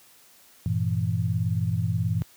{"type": "chord", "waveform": "sine", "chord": "E diminished", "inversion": "first", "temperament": "equal", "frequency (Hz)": [98, 116.54, 164.81], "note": ["G2", "Bb2", "E3"], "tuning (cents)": [0, 0, 0], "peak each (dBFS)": [-26, -26, -28], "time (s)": [0.66, 2.22], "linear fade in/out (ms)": 0, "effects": ["white hiss -55 dBFS RMS until 2.36 s", "high-pass 60 Hz 12 dB/octave"]}